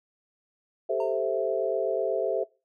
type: chord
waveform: sine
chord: A minor seventh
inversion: third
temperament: equal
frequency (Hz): 392 / 440 / 523.3 / 659.3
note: G4 / A4 / C5 / E5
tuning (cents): 0 / 0 / 0 / 0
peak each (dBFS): -31 / -30 / -30 / -28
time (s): 0.89-2.44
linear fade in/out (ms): 10
type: tone with exponential decay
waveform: triangle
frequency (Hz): 917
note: A#5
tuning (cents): -29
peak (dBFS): -30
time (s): 1-1.28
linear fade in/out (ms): 2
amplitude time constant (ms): 59
effects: noise-tail reverb RT60 0.3 s tail -22 dB re dry